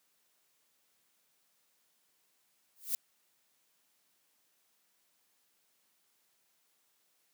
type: noise with exponential growth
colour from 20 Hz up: violet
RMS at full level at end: -29 dBFS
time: 2.76-2.95 s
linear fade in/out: 1 ms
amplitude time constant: 41 ms
effects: white hiss -74 dBFS RMS until 7.33 s + high-pass 150 Hz 12 dB/octave